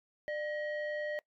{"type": "tone pair together", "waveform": "sine", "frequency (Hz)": [598.1, 1899], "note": ["D5", "A#6"], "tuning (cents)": [31, 32], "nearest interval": "octave + minor sixth", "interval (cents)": 2001, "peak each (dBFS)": [-33, -38], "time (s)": [0.28, 1.19], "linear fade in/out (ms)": 0, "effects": ["noise-tail reverb RT60 0.1 s tail -24 dB re dry", "tanh soft clip ceiling -31 dBFS"]}